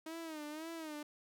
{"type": "tone with vibrato", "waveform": "sawtooth", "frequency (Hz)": 313.9, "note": "D#4", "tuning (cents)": 15, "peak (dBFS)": -39, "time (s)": [0.06, 1.03], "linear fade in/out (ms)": 5, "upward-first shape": "sine", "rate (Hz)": 1.9, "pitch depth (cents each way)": 99, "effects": []}